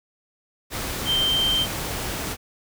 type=tone in noise; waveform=sine; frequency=3136 Hz; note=G7; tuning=in tune; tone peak=-19 dBFS; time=1.05-1.67 s; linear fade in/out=50 ms; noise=pink; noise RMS=-29 dBFS; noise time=0.7-2.37 s; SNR=+7 dB; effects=none